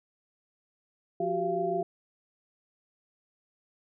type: tone cluster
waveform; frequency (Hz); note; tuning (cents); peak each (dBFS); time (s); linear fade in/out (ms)
sine; 175.2 / 361.6 / 388.4 / 687; F3 / F#4 / G4 / F5; +6 / -40 / -16 / -29; -38 / -33 / -31 / -30; 1.2-1.83; 5
effects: none